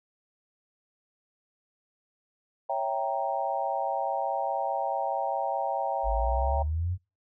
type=chord; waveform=sine; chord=C# diminished seventh; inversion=none; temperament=equal; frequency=554.4 / 659.3 / 784 / 932.3 Hz; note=C#5 / E5 / G5 / Bb5; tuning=0 / 0 / 0 / 0 cents; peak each=-33 / -32 / -30 / -33 dBFS; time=2.69-6.63 s; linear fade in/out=10 ms
type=exponential sweep; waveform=sine; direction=up; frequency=49.45 to 93.9 Hz; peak=-26 dBFS; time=6.03-6.98 s; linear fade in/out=50 ms
effects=noise-tail reverb RT60 0.3 s tail -25 dB re dry